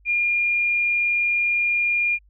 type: tone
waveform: sine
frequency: 2413 Hz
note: D7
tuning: 46 cents sharp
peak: -18 dBFS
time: 0.05-2.19 s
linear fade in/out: 50 ms
effects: added 50 Hz sine -52 dBFS peak until 2.29 s